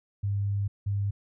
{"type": "tone pair in turn", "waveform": "sine", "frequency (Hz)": [100.5, 100.5], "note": ["G2", "G2"], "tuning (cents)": [44, 44], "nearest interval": "unison", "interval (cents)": 0, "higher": "neither", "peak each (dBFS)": -25, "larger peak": "neither", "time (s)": [[0.23, 0.68], [0.86, 1.11]], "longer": "first", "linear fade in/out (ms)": 10, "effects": []}